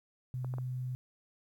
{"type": "tone", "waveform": "sine", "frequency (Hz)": 126.9, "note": "B2", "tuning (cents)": 47, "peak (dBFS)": -34, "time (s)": [0.34, 0.95], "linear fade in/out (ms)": 0}
{"type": "clicks", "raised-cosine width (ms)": 1, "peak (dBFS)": -31, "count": 3, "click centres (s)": [0.446, 0.539, 0.584]}
{"effects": ["11-bit"]}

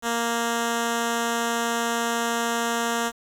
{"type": "tone with notch filter", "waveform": "5% pulse", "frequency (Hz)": 233.1, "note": "A#3", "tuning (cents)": 0, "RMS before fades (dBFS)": -25, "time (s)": [0.02, 3.12], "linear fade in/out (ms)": 50, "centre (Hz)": 2300, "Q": 1.7, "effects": ["low-pass 11000 Hz 12 dB/octave", "8-bit"]}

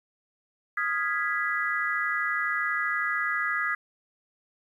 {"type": "chord", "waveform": "sine", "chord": "F half-diminished seventh", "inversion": "third", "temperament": "equal", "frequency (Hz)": [1244.5, 1396.9, 1661.2, 1975.5], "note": ["Eb6", "F6", "Ab6", "Cb7"], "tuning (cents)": [0, 0, 0, 0], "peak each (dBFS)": [-31, -34, -29, -30], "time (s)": [0.77, 3.75], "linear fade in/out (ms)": 5, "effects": ["10-bit"]}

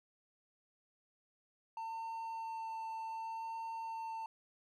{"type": "tone with vibrato", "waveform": "triangle", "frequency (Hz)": 900, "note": "A5", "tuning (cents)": 39, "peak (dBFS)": -38, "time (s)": [1.77, 4.26], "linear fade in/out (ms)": 2, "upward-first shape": "sine", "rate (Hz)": 0.66, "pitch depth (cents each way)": 11, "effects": []}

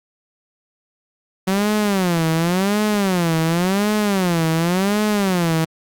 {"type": "tone with vibrato", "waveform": "sawtooth", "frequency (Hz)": 185, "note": "F#3", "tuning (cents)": 0, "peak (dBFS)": -12, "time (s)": [1.47, 5.65], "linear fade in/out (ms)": 10, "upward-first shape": "sine", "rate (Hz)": 0.91, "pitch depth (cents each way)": 240, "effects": ["Opus 48 kbps"]}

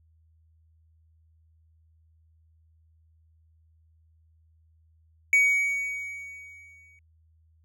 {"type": "tone with exponential decay", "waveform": "triangle", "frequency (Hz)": 2251, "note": "C#7", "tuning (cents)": 26, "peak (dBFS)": -14, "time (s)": [5.33, 6.99], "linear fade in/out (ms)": 1, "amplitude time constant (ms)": 360, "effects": ["added 80 Hz sine -59 dBFS peak until 7.64 s"]}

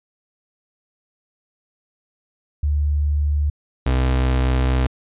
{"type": "tone pair in turn", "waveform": ["sine", "35% pulse"], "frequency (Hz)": [73.42, 64.17], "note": ["D2", "C2"], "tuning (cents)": [0, -33], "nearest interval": "major second", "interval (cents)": 233, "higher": "first", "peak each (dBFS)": [-16, -14], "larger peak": "second", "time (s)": [[2.63, 3.5], [3.86, 4.87]], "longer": "second", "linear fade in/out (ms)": 5, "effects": ["resampled to 8000 Hz"]}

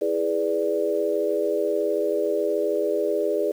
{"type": "chord", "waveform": "sine", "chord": "E dominant seventh", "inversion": "none", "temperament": "equal with one note detuned", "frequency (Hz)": [328.1, 415.3, 493.9, 587.3], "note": ["E4", "G#4", "B4", "D5"], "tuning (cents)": [-8, 0, 0, 0], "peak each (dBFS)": [-29, -24, -28, -26], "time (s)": [0.01, 3.52], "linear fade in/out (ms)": 10, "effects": ["8-bit"]}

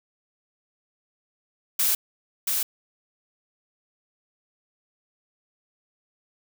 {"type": "noise with echo", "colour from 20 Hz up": "blue", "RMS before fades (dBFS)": -22, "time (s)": [1.79, 1.95], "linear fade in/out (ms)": 5, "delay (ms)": 680, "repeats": 1, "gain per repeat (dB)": -3, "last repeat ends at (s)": 2.63, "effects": []}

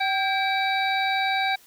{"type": "harmonic tone with a mistuned harmonic", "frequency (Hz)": 770, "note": "G5", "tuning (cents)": -31, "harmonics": [1, 2, 3, 5, 6], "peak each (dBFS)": [-24, -29, -27, -30, -39], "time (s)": [0, 1.56], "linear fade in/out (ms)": 10, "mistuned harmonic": 2, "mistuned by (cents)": 69, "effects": ["white hiss -54 dBFS RMS until 1.66 s"]}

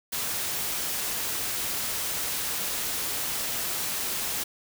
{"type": "noise", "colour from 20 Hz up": "white", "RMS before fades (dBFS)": -30, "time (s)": [0.12, 4.44], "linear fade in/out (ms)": 10, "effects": []}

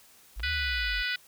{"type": "linear two-way sweep", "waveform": "sine", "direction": "up then down", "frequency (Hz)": [43.65, 78.7, 43.65], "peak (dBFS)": -33, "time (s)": [0.36, 1.03], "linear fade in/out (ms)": 20, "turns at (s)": 0.5}
{"type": "clicks", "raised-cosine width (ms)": 0.3, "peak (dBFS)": -29, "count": 2, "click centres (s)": [0.397, 0.403]}
{"type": "harmonic tone", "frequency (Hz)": 493.9, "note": "B4", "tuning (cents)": 0, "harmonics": [3, 4, 5, 6, 7, 8, 9, 10], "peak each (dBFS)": [-32, -34, -36, -38, -39, -40, -41, -42], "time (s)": [0.43, 1.16], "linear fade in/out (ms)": 5}
{"effects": ["white hiss -57 dBFS RMS until 1.27 s"]}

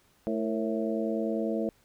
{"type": "harmonic tone with a mistuned harmonic", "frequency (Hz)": 110, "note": "A2", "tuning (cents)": 0, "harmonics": [2, 3, 4, 5, 6], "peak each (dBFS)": [-31, -33, -34, -35, -36], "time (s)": [0.27, 1.69], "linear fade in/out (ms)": 0, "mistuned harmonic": 4, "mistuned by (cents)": 78, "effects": ["pink hiss -65 dBFS RMS until 1.84 s"]}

